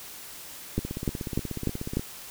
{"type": "two click trains", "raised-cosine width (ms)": 3, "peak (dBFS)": [-12, -19], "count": [5, 21], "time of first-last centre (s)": [[0.78, 1.97], [0.79, 1.995]], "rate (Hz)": [3.36, 16.6], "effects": ["white hiss -43 dBFS RMS until 2.3 s"]}